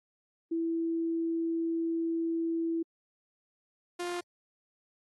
sine / sawtooth tone pair in turn, 330.6 / 351.5 Hz, E4 / F4, +5 / +11 cents, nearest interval minor second, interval 106 cents, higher second, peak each -28 / -29 dBFS, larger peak first, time 0.51-2.83 / 3.99-4.21 s, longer first, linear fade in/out 10 ms, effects AAC 32 kbps

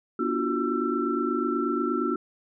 sine tone cluster, 242.5 / 291.7 / 342.6 / 371 / 1338 Hz, B3 / D4 / F4 / F#4 / E6, -31 / -12 / -33 / +5 / +25 cents, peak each -30 dBFS, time 0.19-2.16 s, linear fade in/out 5 ms, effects none

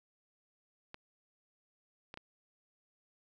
clicks, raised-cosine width 0.3 ms, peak -29 dBFS, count 3, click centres 0.944 / 2.141 / 2.174 s, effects none

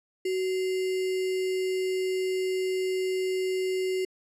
sine tone with sample-and-hold, 373.9 Hz, F#4, 18 cents sharp, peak -25 dBFS, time 0.25-4.05 s, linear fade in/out 5 ms, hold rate 2450 Hz, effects low-pass 10000 Hz 12 dB/octave

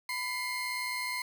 30% pulse tone pair together, 1000 / 2119 Hz, B5 / C7, +21 / +21 cents, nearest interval octave + minor second, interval 1300 cents, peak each -35 / -31 dBFS, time 0.09-1.22 s, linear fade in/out 2 ms, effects none

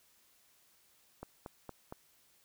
click train, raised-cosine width 1 ms, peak -29 dBFS, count 4, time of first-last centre 1.23-1.924 s, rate 4.32 Hz, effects white hiss -68 dBFS RMS until 2.44 s

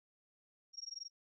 sine tone with amplitude modulation, 5588 Hz, F8, in tune, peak -40 dBFS, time 0.73-1.1 s, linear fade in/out 50 ms, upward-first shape sine, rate 21.6 Hz, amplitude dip 100%, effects none

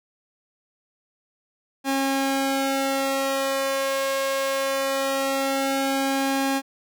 sawtooth tone with flanger, 271.4 Hz, C#4, 36 cents flat, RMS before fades -24 dBFS, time 1.84-6.62 s, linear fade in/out 50 ms, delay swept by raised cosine 1.2 to 1.78 ms, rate 0.21 Hz, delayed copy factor +0.95, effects none

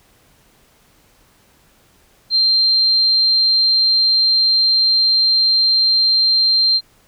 sine tone, 4161 Hz, C8, 10 cents flat, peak -11 dBFS, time 2.3-6.81 s, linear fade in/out 50 ms, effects pink hiss -54 dBFS RMS until 7.07 s

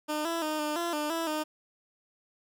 15% pulse tone with pitch steps, 303.1 / 333.7 / 307.8 / 300.9 / 341.7 / 299.5 / 330.2 / 307 Hz, D#4 / E4 / D#4 / D4 / F4 / D4 / E4 / D#4, -45 / +21 / -19 / +42 / -38 / +34 / +3 / -23 cents, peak -23 dBFS, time 0.08-1.44 s, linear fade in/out 20 ms, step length 170 ms, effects none

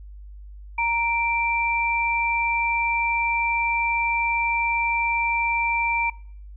sine tone pair together, 932.6 / 2350 Hz, A#5 / D7, +1 / +1 cents, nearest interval octave + major third, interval 1600 cents, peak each -23 dBFS, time 0.78-6.1 s, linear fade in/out 5 ms, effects noise-tail reverb RT60 0.6 s tail -23 dB re dry + added 50 Hz sine -38 dBFS peak until 6.56 s

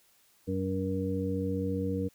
harmonic tone, 94.7 Hz, F#2, 41 cents sharp, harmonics 1 / 2 / 3 / 5, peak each -34 / -34 / -34 / -34 dBFS, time 0.47-2.09 s, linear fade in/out 20 ms, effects white hiss -65 dBFS RMS until 2.14 s

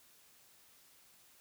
silence, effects white hiss -64 dBFS RMS until 1.4 s

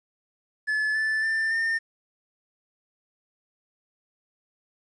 triangle tone with pitch steps, 1724 / 1753.1 / 1782.7 / 1812.9 Hz, A6 / A6 / A6 / A#6, -36 / -7 / +22 / -49 cents, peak -21 dBFS, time 0.67-1.79 s, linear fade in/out 20 ms, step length 280 ms, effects resampled to 22050 Hz + 10-bit

